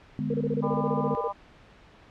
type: chord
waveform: sine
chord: G# diminished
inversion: second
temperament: just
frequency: 149.51 / 207.7 / 249.2 Hz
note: D3 / G#3 / B3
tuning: +31 / 0 / +16 cents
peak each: -31 dBFS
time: 0.19-1.15 s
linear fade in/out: 0 ms
type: tone bursts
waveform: sine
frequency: 466.2 Hz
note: A#4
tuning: in tune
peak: -26 dBFS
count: 15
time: 0.3-1.278 s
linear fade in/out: 5 ms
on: 40 ms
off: 27 ms
type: harmonic tone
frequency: 200 Hz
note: G3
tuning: 35 cents sharp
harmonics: 3 / 4 / 5 / 6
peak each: -36 / -35 / -32 / -38 dBFS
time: 0.62-1.33 s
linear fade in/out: 20 ms
effects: pink hiss -53 dBFS RMS until 2.1 s + low-pass 3000 Hz 12 dB/octave